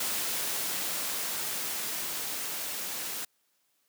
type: noise with level ramp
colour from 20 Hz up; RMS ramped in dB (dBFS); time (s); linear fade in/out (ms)
white; -31 to -36; 0-3.25; 5
effects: white hiss -73 dBFS RMS until 3.88 s + high-pass 150 Hz 12 dB/octave